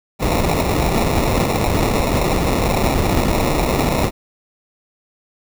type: noise with sample-and-hold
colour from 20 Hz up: pink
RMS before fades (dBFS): -17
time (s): 0.19-4.11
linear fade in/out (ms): 50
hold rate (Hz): 1575
effects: none